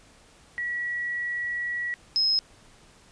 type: tone pair in turn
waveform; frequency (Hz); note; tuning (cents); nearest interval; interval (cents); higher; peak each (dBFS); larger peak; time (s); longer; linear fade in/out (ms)
sine; 1930 / 5135; B6 / E8; -40 / -46; octave + perfect fourth; 1694; second; -27 / -20; second; 0.58-1.94 / 2.16-2.39; first; 0
effects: pink hiss -55 dBFS RMS until 3.11 s + resampled to 22050 Hz